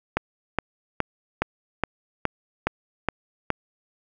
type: click train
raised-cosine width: 0.5 ms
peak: -6 dBFS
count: 9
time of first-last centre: 0.17-3.503 s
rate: 2.4 Hz
effects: none